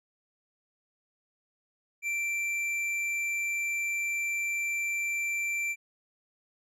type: tone with tanh clipping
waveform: triangle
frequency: 2349 Hz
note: D7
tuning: in tune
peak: -30 dBFS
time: 2.02-5.76 s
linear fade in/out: 50 ms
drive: 13 dB
effects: none